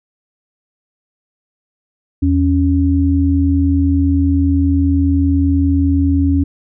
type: tone pair together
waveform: sine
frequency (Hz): 82.41 / 277.2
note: E2 / C#4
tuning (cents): 0 / 0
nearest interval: octave + major sixth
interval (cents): 2100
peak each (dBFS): -13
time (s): 2.22-6.44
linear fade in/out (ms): 10
effects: none